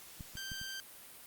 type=clicks; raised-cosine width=5 ms; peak=-33 / -36 / -33 / -37 dBFS; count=4; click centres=0.208 / 0.354 / 0.518 / 0.615 s
type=tone; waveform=15% pulse; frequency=1568 Hz; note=G6; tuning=in tune; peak=-34 dBFS; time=0.37-0.8 s; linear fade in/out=0 ms
effects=white hiss -53 dBFS RMS until 1.26 s + Opus 48 kbps

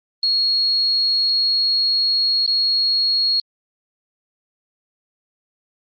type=tone with dropouts; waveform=sine; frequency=4307 Hz; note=C8; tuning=49 cents sharp; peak=-15 dBFS; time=0.23-3.4 s; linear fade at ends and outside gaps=2 ms; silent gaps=2.464-2.476 s; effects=Opus 24 kbps

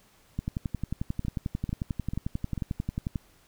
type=two click trains; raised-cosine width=5 ms; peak=-17 / -20 dBFS; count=32 / 4; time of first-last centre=0.39-3.158 / 1.25-2.577 s; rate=11.2 / 2.26 Hz; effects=pink hiss -61 dBFS RMS until 3.47 s

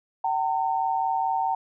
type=tone pair together; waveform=sine; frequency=765.4 / 910 Hz; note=G5 / A#5; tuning=-42 / -42 cents; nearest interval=minor third; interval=300 cents; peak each=-25 dBFS; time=0.24-1.55 s; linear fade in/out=5 ms; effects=none

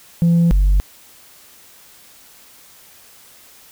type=tone pair in turn; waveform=sine; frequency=169.6 / 47.88 Hz; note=E3 / G1; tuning=+50 / -40 cents; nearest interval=octave + minor seventh; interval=2190 cents; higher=first; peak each=-8 dBFS; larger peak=neither; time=0.22-0.51 / 0.51-0.8 s; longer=neither; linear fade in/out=0 ms; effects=tanh soft clip ceiling -9 dBFS + white hiss -46 dBFS RMS until 3.71 s

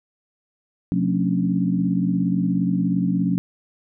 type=tone cluster; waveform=sine; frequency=128.9 / 180.2 / 223.7 / 272.1 / 289.1 Hz; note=C3 / F#3 / A3 / C#4 / D4; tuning=-26 / -45 / +29 / -32 / -27 cents; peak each=-29 / -20 / -27 / -25 / -29 dBFS; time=0.92-3.38 s; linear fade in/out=0 ms; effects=none

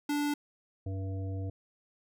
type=tone; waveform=square; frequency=291.8 Hz; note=D4; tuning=11 cents flat; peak=-29 dBFS; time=0.09-0.34 s; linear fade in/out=5 ms
type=harmonic tone; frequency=96 Hz; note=G2; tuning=36 cents flat; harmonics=1 / 3 / 5 / 7; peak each=-33 / -43 / -47 / -50 dBFS; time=0.86-1.5 s; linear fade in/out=5 ms
effects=none

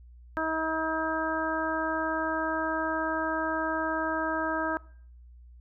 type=harmonic tone; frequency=318.9 Hz; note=D#4; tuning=43 cents sharp; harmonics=1 / 2 / 3 / 4 / 5; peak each=-33 / -33 / -33 / -33 / -33 dBFS; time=0.37-4.77 s; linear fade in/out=0 ms; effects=noise-tail reverb RT60 0.6 s tail -22 dB re dry + added 60 Hz sine -48 dBFS peak until 5.6 s

